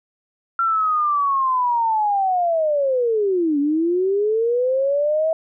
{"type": "linear two-way sweep", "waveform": "sine", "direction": "down then up", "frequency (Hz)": [1367, 280.3, 650], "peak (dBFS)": -16, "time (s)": [0.59, 5.33], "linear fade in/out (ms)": 2, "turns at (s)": 3.59, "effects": []}